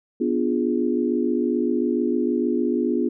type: chord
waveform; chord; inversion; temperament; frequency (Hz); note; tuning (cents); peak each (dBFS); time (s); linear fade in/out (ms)
sine; B diminished seventh; none; equal; 246.9 / 293.7 / 349.2 / 415.3; B3 / D4 / F4 / Ab4; 0 / 0 / 0 / 0; -23 / -26 / -24 / -27; 0.2-3.09; 10
effects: none